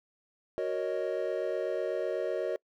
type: chord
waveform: triangle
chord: D# minor seventh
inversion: first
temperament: equal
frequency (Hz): 370 / 466.2 / 554.4 / 622.3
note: F#4 / A#4 / C#5 / D#5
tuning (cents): 0 / 0 / 0 / 0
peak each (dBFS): -33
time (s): 0.58-2.56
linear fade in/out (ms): 0
effects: noise-tail reverb RT60 0.1 s tail -25 dB re dry